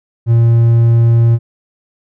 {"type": "tone", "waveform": "triangle", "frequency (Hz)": 116.3, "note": "A#2", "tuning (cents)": -4, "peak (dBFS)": -4, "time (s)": [0.26, 1.39], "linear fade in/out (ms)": 50, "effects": []}